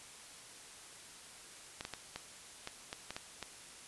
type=clicks; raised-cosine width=0.2 ms; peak=-23 dBFS; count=9; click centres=1.809 / 1.851 / 1.937 / 2.16 / 2.674 / 2.929 / 3.106 / 3.165 / 3.427 s; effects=white hiss -53 dBFS RMS until 3.87 s + resampled to 24000 Hz